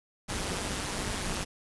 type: noise with amplitude modulation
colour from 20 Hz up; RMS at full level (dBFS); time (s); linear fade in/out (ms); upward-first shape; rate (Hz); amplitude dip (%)
pink; -30; 0.28-1.45; 20; sine; 197; 70
effects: resampled to 24000 Hz